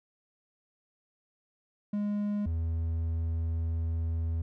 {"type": "tone pair in turn", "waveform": "triangle", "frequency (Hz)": [206.3, 82.06], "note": ["G#3", "E2"], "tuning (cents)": [-11, -7], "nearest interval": "octave + major third", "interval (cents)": 1596, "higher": "first", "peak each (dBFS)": -26, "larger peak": "neither", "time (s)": [[1.93, 2.46], [2.46, 4.42]], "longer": "second", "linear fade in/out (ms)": 5, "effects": []}